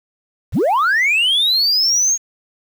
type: linear sweep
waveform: sine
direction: up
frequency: 31.82 to 6645 Hz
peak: -10 dBFS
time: 0.52-2.18 s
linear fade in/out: 50 ms
effects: tanh soft clip ceiling -11 dBFS + 7-bit